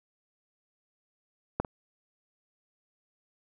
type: clicks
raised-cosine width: 1 ms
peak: -12 / -26 dBFS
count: 2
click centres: 1.6 / 1.648 s
effects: none